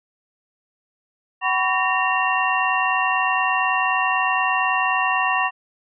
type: tone cluster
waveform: sine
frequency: 754 / 993 / 1122 / 1836 / 2755 Hz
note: F#5 / B5 / C#6 / A#6 / F7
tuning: +32 / +9 / +21 / -27 / -24 cents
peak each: -24 dBFS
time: 1.41-5.51 s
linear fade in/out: 50 ms
effects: none